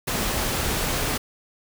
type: noise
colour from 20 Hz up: pink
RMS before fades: -25 dBFS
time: 0.07-1.18 s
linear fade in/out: 10 ms
effects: none